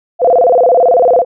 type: tone with vibrato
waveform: sine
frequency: 587.3 Hz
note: D5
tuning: in tune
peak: -5 dBFS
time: 0.19-1.25 s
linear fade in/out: 50 ms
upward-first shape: square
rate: 18 Hz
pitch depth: 270 cents each way
effects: none

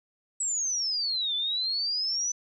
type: exponential two-way sweep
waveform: sine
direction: down then up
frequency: 7902 to 3476 to 6040 Hz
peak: -26 dBFS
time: 0.4-2.32 s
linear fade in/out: 5 ms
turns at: 1.35 s
effects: none

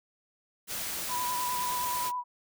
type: noise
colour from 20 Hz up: white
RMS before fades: -35 dBFS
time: 0.67-2.12 s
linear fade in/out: 50 ms
type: tone with vibrato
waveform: sine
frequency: 987.8 Hz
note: B5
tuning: in tune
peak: -30 dBFS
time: 1.08-2.24 s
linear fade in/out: 50 ms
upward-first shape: sine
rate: 9.5 Hz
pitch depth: 24 cents each way
effects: none

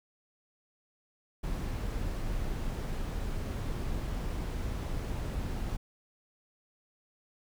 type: noise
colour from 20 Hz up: brown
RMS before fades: -34 dBFS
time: 1.43-5.77 s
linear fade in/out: 10 ms
effects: none

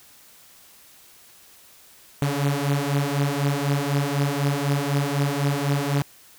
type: beating tone pair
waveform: sawtooth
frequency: 139.8 / 143.8 Hz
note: C#3 / D3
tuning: +15 / -36 cents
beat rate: 4 Hz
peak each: -20 dBFS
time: 2.22-6.02 s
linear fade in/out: 0 ms
effects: white hiss -51 dBFS RMS until 6.38 s

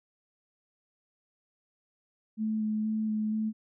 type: tone with vibrato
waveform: sine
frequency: 216.3 Hz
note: A3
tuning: 29 cents flat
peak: -27 dBFS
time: 2.37-3.53 s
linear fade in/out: 50 ms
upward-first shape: square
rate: 2.1 Hz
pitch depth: 11 cents each way
effects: none

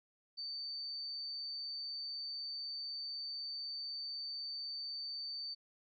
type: tone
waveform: sine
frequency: 4572 Hz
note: D8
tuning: 47 cents flat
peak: -40 dBFS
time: 0.37-5.55 s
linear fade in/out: 20 ms
effects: none

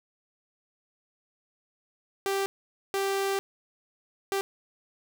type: tone bursts at uneven times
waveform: sawtooth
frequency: 392 Hz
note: G4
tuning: in tune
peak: -22 dBFS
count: 3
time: 2.26-2.46 / 2.94-3.39 / 4.32-4.41 s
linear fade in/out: 0 ms
effects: none

